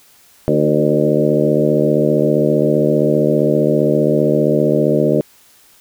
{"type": "harmonic tone with a mistuned harmonic", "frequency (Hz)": 75.2, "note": "D2", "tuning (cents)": 42, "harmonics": [2, 3, 4, 5, 6, 7, 8], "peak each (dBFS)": [-19, -19, -19, -19, -19, -19, -19], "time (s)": [0.48, 5.21], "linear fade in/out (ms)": 0, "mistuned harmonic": 5, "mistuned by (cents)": -35, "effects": ["white hiss -49 dBFS RMS until 5.8 s"]}